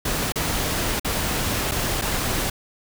pink noise with dropouts, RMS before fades -24 dBFS, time 0.05-2.5 s, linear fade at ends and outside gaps 5 ms, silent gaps 0.322-0.357 / 0.997-1.046 / 1.713-1.717 / 2.014-2.019 s, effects none

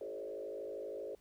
sine tone with frequency modulation, 483.5 Hz, B4, 37 cents flat, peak -40 dBFS, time 0.01-1.15 s, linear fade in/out 2 ms, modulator 52.6 Hz, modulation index 2.1, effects pink hiss -71 dBFS RMS until 1.2 s

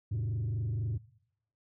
sine tone with frequency modulation, 110 Hz, A2, in tune, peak -27 dBFS, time 0.11-0.98 s, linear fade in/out 10 ms, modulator 24 Hz, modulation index 0.76, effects noise-tail reverb RT60 0.8 s tail -23 dB re dry + tanh soft clip ceiling -29 dBFS

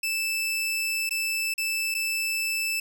sawtooth tone with dropouts, 2637 Hz, E7, in tune, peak -22 dBFS, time 0.03-2.8 s, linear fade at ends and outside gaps 5 ms, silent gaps 1.093-1.108 / 1.54-1.579 / 1.943-1.948 s, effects none

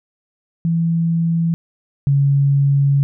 sine tone pair in turn, 166.4 / 139.93 Hz, E3 / C#3, +17 / +17 cents, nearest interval minor third, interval 300 cents, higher first, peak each -14 / -11 dBFS, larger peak second, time 0.65-1.54 / 2.07-3.03 s, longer second, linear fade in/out 0 ms, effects none

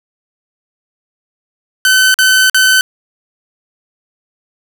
sawtooth tone with dropouts, 1522 Hz, F#6, 48 cents sharp, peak -3 dBFS, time 1.85-2.81 s, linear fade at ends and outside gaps 1 ms, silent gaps 2.142-2.188 / 2.498-2.545 s, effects none

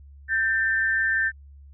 sine tone pair together, 1565.1 / 1791 Hz, G6 / A6, -3 / +30 cents, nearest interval major second, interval 233 cents, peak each -24 / -22 dBFS, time 0.28-1.32 s, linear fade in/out 50 ms, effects added 70 Hz sine -44 dBFS peak until 1.73 s

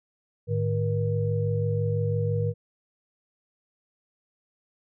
sine tone cluster, 106.3 / 152.3 / 476.6 Hz, G#2 / D#3 / A#4, +41 / -37 / +38 cents, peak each -25 / -29 / -29 dBFS, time 0.47-2.54 s, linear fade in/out 50 ms, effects none

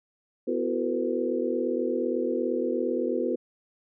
sine tone cluster, 250.9 / 337 / 374.6 / 457.7 / 506 Hz, B3 / E4 / F#4 / A#4 / B4, +28 / +38 / +21 / -32 / +42 cents, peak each -31 dBFS, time 0.47-3.36 s, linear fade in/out 10 ms, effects none

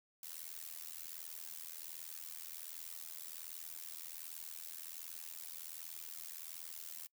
blue noise with amplitude modulation, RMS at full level -44 dBFS, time 0.23-7.07 s, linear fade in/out 2 ms, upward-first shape sine, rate 81.3 Hz, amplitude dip 100%, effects noise-tail reverb RT60 0.1 s tail -24 dB re dry

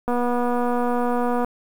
click train, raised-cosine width 1 ms, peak -11 dBFS, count 333, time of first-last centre 0.08-1.446 s, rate 243 Hz, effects 7-bit

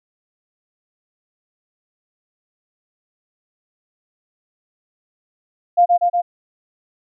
sine tone with echo, 701 Hz, F5, 6 cents sharp, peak -8 dBFS, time 5.77-5.86 s, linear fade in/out 20 ms, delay 120 ms, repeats 3, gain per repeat -2 dB, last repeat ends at 6.22 s, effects none

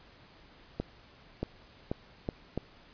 accelerating click train, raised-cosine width 2 ms, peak -18 dBFS, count 5, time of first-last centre 0.8-2.576 s, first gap 630 ms, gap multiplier 0.77, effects pink hiss -57 dBFS RMS until 2.93 s + resampled to 11025 Hz

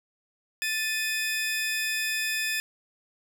sawtooth tone pair together, 1760 / 2504 Hz, A6 / D#7, 0 / +10 cents, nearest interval tritone, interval 610 cents, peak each -26 dBFS, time 0.62-2.6 s, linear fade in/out 0 ms, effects none

